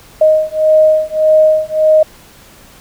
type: beating tone pair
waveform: sine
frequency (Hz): 622.3 / 624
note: D#5 / D#5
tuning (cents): 0 / +5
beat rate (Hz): 1.7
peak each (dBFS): -10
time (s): 0.21-2.03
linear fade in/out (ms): 5
effects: pink hiss -41 dBFS RMS until 2.8 s